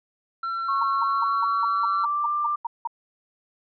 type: tone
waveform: triangle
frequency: 1353 Hz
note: E6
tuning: 45 cents sharp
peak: -24 dBFS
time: 0.43-2.05 s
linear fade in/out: 5 ms
type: tone with pitch glide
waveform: sine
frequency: 1100 to 1185.8 Hz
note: C#6 to D6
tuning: -14 to +16 cents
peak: -22 dBFS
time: 0.68-2.56 s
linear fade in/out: 10 ms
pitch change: +130 cents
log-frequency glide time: 1.02-2.31 s
type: tone bursts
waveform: sine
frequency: 932.3 Hz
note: A#5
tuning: in tune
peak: -24 dBFS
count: 11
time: 0.81-2.874 s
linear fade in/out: 5 ms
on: 24 ms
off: 180 ms
effects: resampled to 11025 Hz